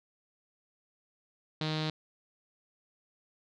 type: tone with low-pass filter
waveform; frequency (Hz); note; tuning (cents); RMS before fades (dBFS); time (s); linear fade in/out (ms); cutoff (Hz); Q
sawtooth; 155.56; D#3; 0; -33; 1.61-1.9; 2; 4000; 5.1
effects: none